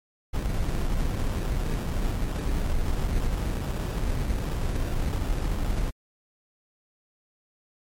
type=noise with sample-and-hold; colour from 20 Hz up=brown; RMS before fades=-26 dBFS; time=0.33-5.91 s; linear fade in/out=20 ms; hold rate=2100 Hz; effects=MP3 64 kbps